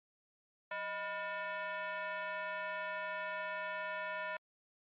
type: tone with frequency modulation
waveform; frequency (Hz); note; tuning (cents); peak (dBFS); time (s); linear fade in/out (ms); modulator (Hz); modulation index
sine; 181.8; F#3; -30; -37; 0.71-4.37; 5; 805; 2.5
effects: MP3 32 kbps